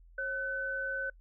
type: tone pair together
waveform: sine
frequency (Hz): 542 / 1511.9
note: C#5 / F#6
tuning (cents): -39 / +37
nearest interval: octave + tritone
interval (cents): 1776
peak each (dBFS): -39 / -33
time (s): 0.18-1.1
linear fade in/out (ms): 5
effects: noise-tail reverb RT60 0.1 s tail -26 dB re dry + added 42 Hz sine -54 dBFS peak until 1.2 s